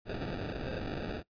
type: noise with sample-and-hold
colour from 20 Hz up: white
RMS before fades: -37 dBFS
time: 0.05-1.23 s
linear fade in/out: 50 ms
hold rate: 1050 Hz
effects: noise-tail reverb RT60 0.1 s tail -19 dB re dry + resampled to 11025 Hz